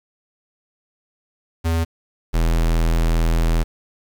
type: tone pair in turn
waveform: square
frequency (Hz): 82.41 / 41.2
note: E2 / E1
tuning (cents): 0 / 0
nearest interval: octave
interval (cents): 1200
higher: first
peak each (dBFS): -18 / -16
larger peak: second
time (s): 1.64-1.85 / 2.33-3.64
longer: second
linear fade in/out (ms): 20
effects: 7-bit